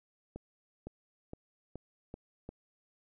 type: accelerating click train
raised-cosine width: 2 ms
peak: -29 dBFS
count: 6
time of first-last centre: 0.36-2.49 s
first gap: 510 ms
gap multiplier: 0.91
effects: none